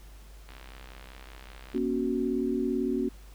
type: click train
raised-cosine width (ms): 0.3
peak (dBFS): -31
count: 85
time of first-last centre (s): 0.49-1.778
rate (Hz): 65.2
type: chord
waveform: sine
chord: F# major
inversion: first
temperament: equal with one note detuned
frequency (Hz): 239.2 / 277.2 / 370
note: A#3 / C#4 / F#4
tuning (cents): +45 / 0 / 0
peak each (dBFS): -30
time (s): 1.74-3.09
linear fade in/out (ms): 10
effects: added 50 Hz sine -46 dBFS peak until 3.34 s + pink hiss -57 dBFS RMS until 3.34 s